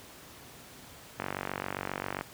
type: click train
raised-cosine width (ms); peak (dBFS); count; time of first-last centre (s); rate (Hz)
0.5; -17; 49; 1.2-2.211; 47.5
effects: pink hiss -50 dBFS RMS until 2.33 s + high-pass 80 Hz 12 dB/octave